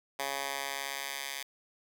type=tone with high-pass filter sweep; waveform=10% pulse; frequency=138.4 Hz; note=C#3; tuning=2 cents flat; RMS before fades=-37 dBFS; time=0.19-1.43 s; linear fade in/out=5 ms; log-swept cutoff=780 to 2100 Hz; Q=0.75; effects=none